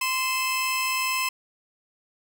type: tone pair together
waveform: sawtooth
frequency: 1038 / 2616 Hz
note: C6 / E7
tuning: -14 / -14 cents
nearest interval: octave + major third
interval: 1600 cents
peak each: -23 / -23 dBFS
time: 0.01-1.29 s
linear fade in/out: 5 ms
effects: none